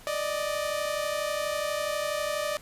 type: tone pair together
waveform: sawtooth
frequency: 587.3 / 619.5 Hz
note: D5 / D#5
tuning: 0 / -8 cents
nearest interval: minor second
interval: 92 cents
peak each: -26 / -28 dBFS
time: 0.07-2.57 s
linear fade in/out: 0 ms
effects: pink hiss -51 dBFS RMS until 2.61 s + resampled to 32000 Hz